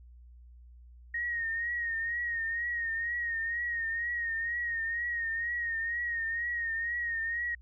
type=tone with vibrato; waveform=sine; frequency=1864.7 Hz; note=A#6; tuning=in tune; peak=-30 dBFS; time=1.14-7.55 s; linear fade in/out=5 ms; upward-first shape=triangle; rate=2.1 Hz; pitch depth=61 cents each way; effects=added 60 Hz sine -50 dBFS peak until 7.61 s